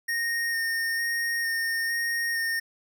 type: tone with vibrato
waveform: square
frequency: 1844 Hz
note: A#6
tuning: 19 cents flat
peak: -26 dBFS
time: 0.08-2.6 s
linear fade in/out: 10 ms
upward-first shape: square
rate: 1.1 Hz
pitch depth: 12 cents each way
effects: none